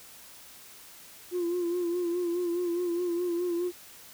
sine tone with vibrato, 349.2 Hz, F4, in tune, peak -25 dBFS, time 1.31-3.72 s, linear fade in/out 50 ms, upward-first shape sine, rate 4.8 Hz, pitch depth 49 cents each way, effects tanh soft clip ceiling -24 dBFS + white hiss -50 dBFS RMS until 4.13 s

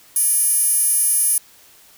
15% pulse tone with high-pass filter, 590 Hz, D5, 8 cents sharp, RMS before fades -17 dBFS, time 0.16-1.38 s, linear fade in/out 2 ms, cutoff 11000 Hz, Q 5.4, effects white hiss -49 dBFS RMS until 1.97 s

